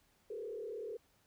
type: tone with frequency modulation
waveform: sine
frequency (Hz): 441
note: A4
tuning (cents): +4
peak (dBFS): -40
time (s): 0.3-0.97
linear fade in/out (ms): 5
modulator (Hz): 36.4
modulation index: 1.3
effects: pink hiss -72 dBFS RMS until 1.26 s